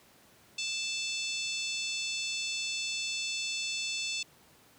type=harmonic tone; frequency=880 Hz; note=A5; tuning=in tune; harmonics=3 / 4 / 5 / 6 / 7 / 8 / 9; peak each=-36 / -38 / -40 / -42 / -43 / -44 / -45 dBFS; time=0.58-4.23 s; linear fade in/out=5 ms; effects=pink hiss -60 dBFS RMS until 4.78 s + high-pass 100 Hz 12 dB/octave